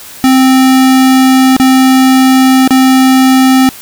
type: tone with dropouts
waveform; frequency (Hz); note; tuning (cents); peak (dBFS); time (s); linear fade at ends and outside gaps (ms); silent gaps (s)
square; 261.6; C4; 0; -4; 0.24-3.69; 0; 1.565-1.599 / 2.676-2.707
effects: white hiss -30 dBFS RMS until 3.81 s